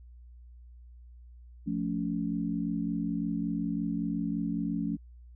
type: chord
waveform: sine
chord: F augmented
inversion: none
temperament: equal with one note detuned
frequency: 174.61 / 220 / 283.5 Hz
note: F3 / A3 / C#4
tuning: 0 / 0 / +39 cents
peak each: -33 dBFS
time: 1.66-4.97 s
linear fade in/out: 20 ms
effects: added 60 Hz sine -48 dBFS peak until 5.35 s